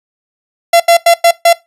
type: tone bursts at uneven times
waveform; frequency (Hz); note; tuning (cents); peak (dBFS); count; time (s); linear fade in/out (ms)
45% pulse; 681; F5; -44; -4; 5; 0.73-0.8 / 0.88-0.97 / 1.06-1.14 / 1.24-1.31 / 1.45-1.53; 5
effects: noise-tail reverb RT60 0.2 s tail -19 dB re dry + resampled to 32000 Hz